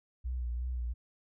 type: tone with vibrato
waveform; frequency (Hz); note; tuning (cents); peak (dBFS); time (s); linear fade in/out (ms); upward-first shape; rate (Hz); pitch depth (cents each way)
sine; 61; B1; -21; -32; 0.24-0.94; 20; sine; 2.8; 52
effects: none